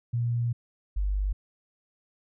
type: tone pair in turn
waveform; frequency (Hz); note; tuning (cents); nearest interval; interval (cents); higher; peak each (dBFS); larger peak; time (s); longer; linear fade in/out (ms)
sine; 118.8 / 49.2; A#2 / G1; +33 / +7; octave + minor third; 1526; first; -24; neither; 0.13-0.53 / 0.96-1.33; first; 10
effects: none